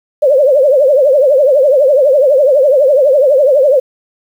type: tone with vibrato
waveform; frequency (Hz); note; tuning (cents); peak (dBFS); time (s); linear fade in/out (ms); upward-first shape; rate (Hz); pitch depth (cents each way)
sine; 554.4; C#5; 0; -5; 0.22-3.8; 10; triangle; 12; 190
effects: 7-bit